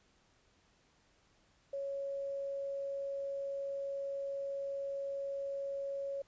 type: tone with quantisation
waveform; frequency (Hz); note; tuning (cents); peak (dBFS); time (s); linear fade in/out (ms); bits
sine; 554.4; C#5; 0; -36; 1.73-6.22; 5; 11
effects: pink hiss -70 dBFS RMS until 6.27 s + resampled to 16000 Hz